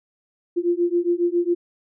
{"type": "beating tone pair", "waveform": "sine", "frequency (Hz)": [344.1, 351.4], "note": ["F4", "F4"], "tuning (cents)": [-26, 11], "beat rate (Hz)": 7.3, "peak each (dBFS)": -21, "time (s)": [0.56, 1.55], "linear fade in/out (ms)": 20, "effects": []}